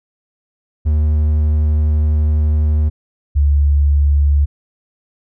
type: tone pair in turn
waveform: triangle / sine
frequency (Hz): 76 / 71.87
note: D#2 / D2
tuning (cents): -40 / -37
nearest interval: minor second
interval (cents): 97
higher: first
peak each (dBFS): -9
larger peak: neither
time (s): 0.85-2.9 / 3.35-4.46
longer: first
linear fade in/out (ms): 20
effects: none